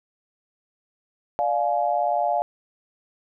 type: chord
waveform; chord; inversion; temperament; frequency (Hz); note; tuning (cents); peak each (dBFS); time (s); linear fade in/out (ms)
sine; D diminished; none; just; 587.3 / 704.8 / 845.8; D5 / F5 / Ab5; 0 / +16 / +31; -26 / -22 / -26; 1.39-2.42; 0
effects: none